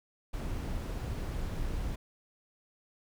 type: noise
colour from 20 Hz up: brown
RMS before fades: -35 dBFS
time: 0.33-1.96 s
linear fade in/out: 10 ms
effects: none